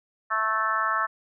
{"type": "harmonic tone", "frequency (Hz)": 219.4, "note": "A3", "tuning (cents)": -5, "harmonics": [3, 4, 5, 6, 7, 8], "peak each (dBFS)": [-36, -36, -27, -26, -33, -30], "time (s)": [0.3, 1.07], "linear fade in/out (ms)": 20, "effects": []}